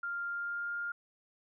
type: tone with pitch glide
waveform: sine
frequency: 1396.9 to 1407.4 Hz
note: F6 to F6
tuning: 0 to +13 cents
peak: -34 dBFS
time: 0.03-0.92 s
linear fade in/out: 5 ms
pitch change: +13 cents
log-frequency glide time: 0.26-0.73 s
effects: none